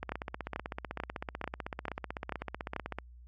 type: two click trains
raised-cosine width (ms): 0.5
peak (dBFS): -19 / -21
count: 7 / 48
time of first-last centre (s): 0.12-2.763 / 0.03-2.986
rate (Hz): 2.27 / 15.9
effects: added 60 Hz sine -50 dBFS peak until 3.27 s + AAC 48 kbps